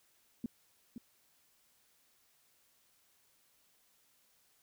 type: tone with echo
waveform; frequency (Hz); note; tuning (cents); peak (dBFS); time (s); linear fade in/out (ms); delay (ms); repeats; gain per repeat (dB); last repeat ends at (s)
sine; 235.6; A#3; +19; -33; 0.44-0.46; 2; 520; 1; -8; 0.98
effects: white hiss -71 dBFS RMS until 4.62 s